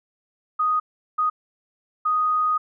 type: tone bursts at uneven times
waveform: sine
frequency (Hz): 1244.5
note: D#6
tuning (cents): 0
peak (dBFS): -18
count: 3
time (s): 0.59-0.8 / 1.18-1.3 / 2.05-2.58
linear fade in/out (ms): 10
effects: none